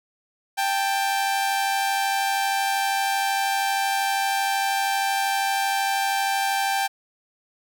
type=tone pair together; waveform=sawtooth; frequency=787.2 / 880 Hz; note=G5 / A5; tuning=+7 / 0 cents; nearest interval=major second; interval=193 cents; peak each=-18 / -26 dBFS; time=0.57-6.88 s; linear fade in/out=20 ms; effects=none